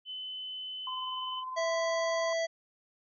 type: tone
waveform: sine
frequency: 3029 Hz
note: F#7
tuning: 40 cents sharp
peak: -37 dBFS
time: 0.05-1.44 s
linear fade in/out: 50 ms
type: tone with tremolo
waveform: sine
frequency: 1028 Hz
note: C6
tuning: 31 cents flat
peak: -34 dBFS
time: 0.87-2.33 s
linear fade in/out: 2 ms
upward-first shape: triangle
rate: 20 Hz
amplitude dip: 40%
type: harmonic tone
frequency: 659.3 Hz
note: E5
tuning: in tune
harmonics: 1 / 3 / 5 / 7 / 9 / 10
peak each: -29 / -37 / -44 / -44 / -47 / -49 dBFS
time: 1.56-2.47 s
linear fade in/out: 20 ms
effects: none